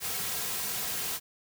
white noise with comb filter, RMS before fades -33 dBFS, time 0-1.2 s, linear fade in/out 50 ms, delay 3.4 ms, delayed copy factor -0.55, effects none

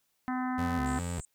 harmonic tone, 254.3 Hz, C4, 49 cents flat, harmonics 1 / 3 / 4 / 5 / 6 / 7 / 8, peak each -31 / -37 / -40 / -41 / -45 / -44 / -50 dBFS, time 0.28-0.99 s, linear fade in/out 0 ms
25% pulse tone with vibrato, 78.2 Hz, D#2, 9 cents sharp, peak -29 dBFS, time 0.58-1.21 s, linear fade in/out 5 ms, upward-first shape square, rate 2.5 Hz, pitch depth 190 cents each way
white band-pass noise, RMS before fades -48 dBFS, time 0.86-1.25 s, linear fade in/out 0 ms, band 7300 to 8400 Hz, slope 96 dB/octave
effects white hiss -75 dBFS RMS until 1.34 s

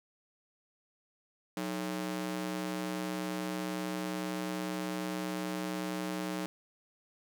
sawtooth ring-modulated tone, 246.9 Hz, B3, in tune, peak -27 dBFS, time 1.57-6.46 s, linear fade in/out 0 ms, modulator 64.4 Hz, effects none

